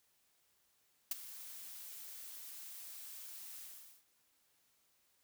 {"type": "noise with ADSR envelope", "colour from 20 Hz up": "blue", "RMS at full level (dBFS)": -34, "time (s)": [1.11, 4.04], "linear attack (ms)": 4, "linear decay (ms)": 19, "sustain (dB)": -16, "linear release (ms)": 430, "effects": ["white hiss -75 dBFS RMS until 5.23 s"]}